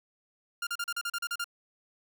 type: tone bursts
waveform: sawtooth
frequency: 1401 Hz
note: F6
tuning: 5 cents sharp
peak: -27 dBFS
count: 10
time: 0.62-1.443 s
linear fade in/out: 5 ms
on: 49 ms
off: 37 ms
effects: none